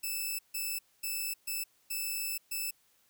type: tone bursts at uneven times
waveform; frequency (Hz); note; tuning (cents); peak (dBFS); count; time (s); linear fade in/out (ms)
5% pulse; 2629; E7; -5; -24; 6; 0.03-0.39 / 0.54-0.79 / 1.03-1.34 / 1.47-1.64 / 1.9-2.38 / 2.51-2.71; 10
effects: white hiss -69 dBFS RMS until 3.09 s